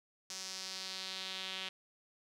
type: tone with band-pass filter sweep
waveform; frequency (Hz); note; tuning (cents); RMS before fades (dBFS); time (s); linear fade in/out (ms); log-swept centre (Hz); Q
sawtooth; 188.9; F#3; +36; -43; 0.3-1.69; 2; 5800 to 3200; 2.7
effects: none